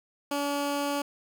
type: tone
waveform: 15% pulse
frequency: 285.5 Hz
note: D4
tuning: 49 cents flat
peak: -21 dBFS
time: 0.31-1.02 s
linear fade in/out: 5 ms
effects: none